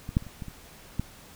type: clicks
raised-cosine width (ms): 5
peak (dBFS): -22 / -9 / -30 / -29 / -23 / -26 / -14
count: 7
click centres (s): 0.091 / 0.169 / 0.224 / 0.267 / 0.422 / 0.483 / 0.996
effects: pink hiss -50 dBFS RMS until 1.35 s